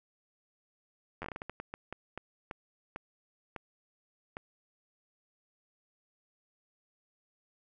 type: slowing click train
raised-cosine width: 0.5 ms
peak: -24 dBFS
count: 17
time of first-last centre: 1.22-4.369 s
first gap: 10 ms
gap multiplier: 1.34
effects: none